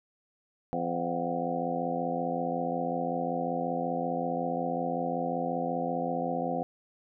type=harmonic tone with a mistuned harmonic; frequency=85.4 Hz; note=F2; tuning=38 cents flat; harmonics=2 / 3 / 4 / 5 / 6 / 7 / 8 / 9; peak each=-37 / -35 / -40 / -43 / -34 / -42 / -34 / -37 dBFS; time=0.73-6.63 s; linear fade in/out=0 ms; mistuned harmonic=8; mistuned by=+75 cents; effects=none